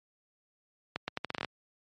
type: accelerating click train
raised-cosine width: 0.3 ms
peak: -16 dBFS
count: 10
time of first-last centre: 0.96-1.447 s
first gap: 120 ms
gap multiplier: 0.78
effects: high-pass 100 Hz 12 dB/octave + MP3 48 kbps